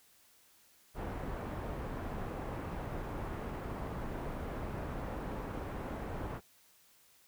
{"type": "low-pass noise", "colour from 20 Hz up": "pink", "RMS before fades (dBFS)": -40, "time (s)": [0.94, 6.41], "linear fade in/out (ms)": 50, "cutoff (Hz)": 1200, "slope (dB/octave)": 12, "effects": ["white hiss -65 dBFS RMS until 7.27 s"]}